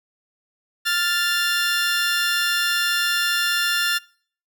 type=tone pair together; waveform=20% pulse; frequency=1396.9 / 1761.8 Hz; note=F6 / A6; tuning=0 / +2 cents; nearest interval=major third; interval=402 cents; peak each=-17 dBFS; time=0.85-3.99 s; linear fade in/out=20 ms; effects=noise-tail reverb RT60 0.5 s tail -23 dB re dry